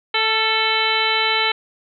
harmonic tone with a mistuned harmonic, 440 Hz, A4, in tune, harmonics 1 / 2 / 3 / 4 / 5 / 6 / 7 / 8 / 9, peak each -27 / -24 / -25 / -27 / -22 / -27 / -23 / -33 / -24 dBFS, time 0.14-1.52 s, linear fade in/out 5 ms, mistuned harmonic 3, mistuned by +30 cents, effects none

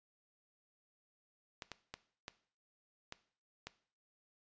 clicks, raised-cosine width 0.2 ms, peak -26 dBFS, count 6, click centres 1.622 / 1.717 / 1.94 / 2.281 / 3.124 / 3.67 s, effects noise-tail reverb RT60 0.5 s tail -17 dB re dry + resampled to 16000 Hz

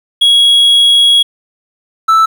triangle tone pair in turn, 3322 / 1318.3 Hz, G#7 / E6, 0 / 0 cents, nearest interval octave + major third, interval 1600 cents, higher first, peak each -3 dBFS, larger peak neither, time 0.21-1.23 / 2.08-2.26 s, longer first, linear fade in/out 10 ms, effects 7-bit

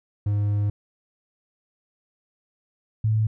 triangle / sine tone pair in turn, 102.9 / 109.23 Hz, G#2 / A2, -16 / -12 cents, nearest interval minor second, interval 104 cents, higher second, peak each -18 / -18 dBFS, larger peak neither, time 0.26-0.7 / 3.04-3.27 s, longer first, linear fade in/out 5 ms, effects none

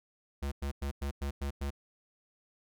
square tone bursts, 70 Hz, C#2, 18 cents sharp, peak -33 dBFS, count 7, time 0.42-1.706 s, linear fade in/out 10 ms, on 98 ms, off 100 ms, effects none

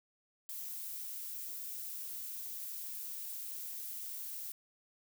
violet noise, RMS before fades -43 dBFS, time 0.49-4.52 s, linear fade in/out 2 ms, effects none

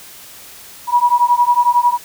sine beating tone pair, 962 / 973 Hz, B5 / B5, -46 / -26 cents, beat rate 11 Hz, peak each -13 dBFS, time 0.87-1.98 s, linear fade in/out 50 ms, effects white hiss -38 dBFS RMS until 2.04 s

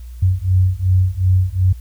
sine beating tone pair, 91.5 / 94.2 Hz, F#2 / F#2, -19 / +32 cents, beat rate 2.7 Hz, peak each -15 dBFS, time 0.22-1.73 s, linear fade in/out 10 ms, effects added 60 Hz sine -30 dBFS peak until 1.8 s + white hiss -53 dBFS RMS until 1.8 s

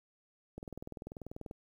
click train, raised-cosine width 2 ms, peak -30 dBFS, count 20, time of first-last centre 0.58-1.511 s, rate 20.4 Hz, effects 10-bit

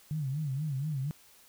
sine tone with vibrato, 143.5 Hz, D3, 40 cents flat, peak -30 dBFS, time 0.11-1.11 s, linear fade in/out 0 ms, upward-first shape sine, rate 4.2 Hz, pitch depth 160 cents each way, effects white hiss -59 dBFS RMS until 1.48 s

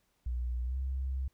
sine tone with pitch glide, 60.8 to 65.92 Hz, B1 to C2, -26 to +14 cents, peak -31 dBFS, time 0.26-1.28 s, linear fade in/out 5 ms, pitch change +140 cents, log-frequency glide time 0.64-0.77 s, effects pink hiss -75 dBFS RMS until 1.33 s

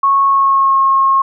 sine tone with pitch glide, 1100 to 1081.7 Hz, C#6 to C#6, -14 to -43 cents, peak -8 dBFS, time 0.03-1.22 s, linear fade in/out 5 ms, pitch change -29 cents, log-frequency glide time 0.24-0.79 s, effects none

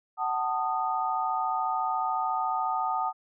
sine tone cluster, 752 / 886 / 1235 Hz, F#5 / A5 / D#6, +28 / +12 / -13 cents, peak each -30 dBFS, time 0.17-3.13 s, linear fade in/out 50 ms, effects none

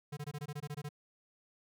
square tone bursts, 146.83 Hz, D3, in tune, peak -39 dBFS, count 11, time 0.12-0.891 s, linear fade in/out 10 ms, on 51 ms, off 21 ms, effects none

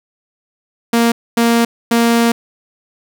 sawtooth tone bursts at uneven times, 233.1 Hz, A#3, in tune, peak -6 dBFS, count 3, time 0.93-1.12 / 1.37-1.65 / 1.91-2.32 s, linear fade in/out 5 ms, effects none

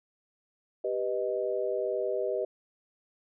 sine chord, G augmented, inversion none, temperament equal, 392 / 493.9 / 622.3 Hz, G4 / B4 / D#5, 0 / 0 / 0 cents, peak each -32 dBFS, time 0.84-2.45 s, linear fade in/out 5 ms, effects none

